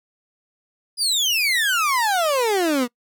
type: exponential sweep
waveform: 30% pulse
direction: down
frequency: 5010 to 233.1 Hz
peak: -15 dBFS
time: 0.97-2.88 s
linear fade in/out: 50 ms
effects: noise-tail reverb RT60 0.1 s tail -24 dB re dry